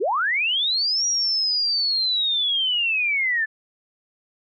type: linear two-way sweep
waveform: sine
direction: up then down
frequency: 311.1 to 5750 to 1725 Hz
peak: -19 dBFS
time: 0-3.46 s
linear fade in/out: 20 ms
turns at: 1.06 s
effects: none